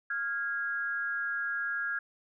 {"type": "tone pair together", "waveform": "sine", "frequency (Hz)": [1396.9, 1646.9], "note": ["F6", "G#6"], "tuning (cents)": [0, -15], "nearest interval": "minor third", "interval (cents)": 285, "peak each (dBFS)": [-34, -32], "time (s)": [0.1, 1.99], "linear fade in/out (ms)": 5, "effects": []}